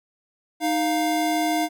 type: tone pair together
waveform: square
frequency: 311.1 / 701.6 Hz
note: D#4 / F5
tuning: 0 / +8 cents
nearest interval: octave + major second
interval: 1408 cents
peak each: -24 / -24 dBFS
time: 0.6-1.69 s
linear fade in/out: 50 ms
effects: none